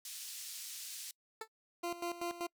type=band-pass noise; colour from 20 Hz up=white; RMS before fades=-46 dBFS; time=0.05-1.11 s; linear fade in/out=2 ms; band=3400 to 10000 Hz; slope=12 dB/octave
type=tone with exponential decay; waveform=15% pulse; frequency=441.3 Hz; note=A4; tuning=5 cents sharp; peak=-31 dBFS; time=1.41-1.48 s; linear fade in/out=5 ms; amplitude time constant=15 ms
type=tone with tremolo; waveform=20% pulse; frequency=345.6 Hz; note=F4; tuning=18 cents flat; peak=-31 dBFS; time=1.83-2.47 s; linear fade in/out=10 ms; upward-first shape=square; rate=5.2 Hz; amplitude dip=75%
effects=noise-tail reverb RT60 0.1 s tail -25 dB re dry